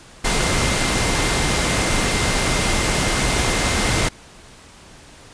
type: tone in noise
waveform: sine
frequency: 2091 Hz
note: C7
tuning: 2 cents flat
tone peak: -29 dBFS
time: 0.24-4.09 s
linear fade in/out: 10 ms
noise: pink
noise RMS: -19 dBFS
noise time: 0.24-4.09 s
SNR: -13 dB
effects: pink hiss -44 dBFS RMS until 5.33 s + resampled to 22050 Hz